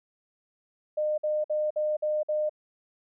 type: tone bursts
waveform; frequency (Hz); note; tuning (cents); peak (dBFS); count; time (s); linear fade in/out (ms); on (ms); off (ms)
sine; 608; D#5; -40; -24; 6; 0.97-2.495; 10; 210; 53
effects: none